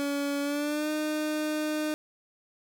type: tone with pitch glide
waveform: 30% pulse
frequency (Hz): 283.6 to 305.7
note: C#4 to D#4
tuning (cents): +40 to -30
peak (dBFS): -25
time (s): 0-1.94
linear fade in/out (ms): 0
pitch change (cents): +130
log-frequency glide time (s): 0.41-0.9
effects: none